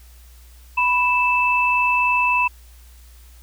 sine tone pair together, 986.4 / 2637 Hz, B5 / E7, -2 / 0 cents, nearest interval octave + perfect fourth, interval 1702 cents, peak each -18 dBFS, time 0.77-2.48 s, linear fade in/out 10 ms, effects added 60 Hz sine -43 dBFS peak until 3.42 s + white hiss -53 dBFS RMS until 3.42 s

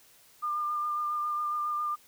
sine tone with vibrato, 1202 Hz, D6, 40 cents sharp, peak -28 dBFS, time 0.42-1.96 s, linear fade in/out 20 ms, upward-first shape sine, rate 7.3 Hz, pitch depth 17 cents each way, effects white hiss -59 dBFS RMS until 2.07 s

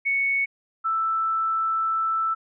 sine tone pair in turn, 2217 / 1322.8 Hz, C#7 / E6, 0 / +6 cents, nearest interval major sixth, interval 894 cents, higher first, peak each -20 / -21 dBFS, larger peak first, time 0.05-0.46 / 0.84-2.35 s, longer second, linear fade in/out 20 ms, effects none

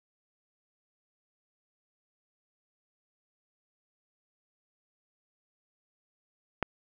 click, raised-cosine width 0.5 ms, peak -12 dBFS, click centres 6.627 s, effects none

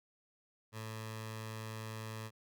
15% pulse tone with notch filter, 110 Hz, A2, in tune, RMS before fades -44 dBFS, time 0.72-2.31 s, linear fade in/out 50 ms, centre 290 Hz, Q 0.77, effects none

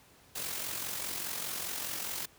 white noise with amplitude modulation, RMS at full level -35 dBFS, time 0.35-2.26 s, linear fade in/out 10 ms, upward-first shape sine, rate 44.9 Hz, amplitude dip 50%, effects pink hiss -60 dBFS RMS until 2.38 s + high-pass 60 Hz 12 dB/octave

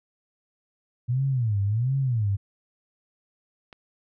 sine tone with vibrato, 116.54 Hz, A#2, in tune, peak -21 dBFS, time 1.08-2.37 s, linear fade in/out 20 ms, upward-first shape sine, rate 1.4 Hz, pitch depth 280 cents each way
click, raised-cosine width 0.3 ms, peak -28 dBFS, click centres 3.728 s
effects none

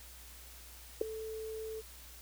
sine tone with ADSR envelope, 440 Hz, A4, in tune, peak -22 dBFS, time 1.01-1.82 s, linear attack 5 ms, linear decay 4 ms, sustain -17 dB, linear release 29 ms, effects added 60 Hz sine -54 dBFS peak until 2.21 s + white hiss -54 dBFS RMS until 2.21 s

